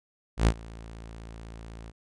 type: tone with ADSR envelope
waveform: sawtooth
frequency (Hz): 56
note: A1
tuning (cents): +31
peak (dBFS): -13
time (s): 0.37-1.92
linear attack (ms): 100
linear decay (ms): 61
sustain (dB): -24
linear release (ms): 28
effects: resampled to 22050 Hz